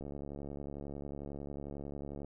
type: click train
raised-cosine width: 2 ms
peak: -30 dBFS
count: 160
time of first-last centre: 0.01-2.246 s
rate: 71.1 Hz
effects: none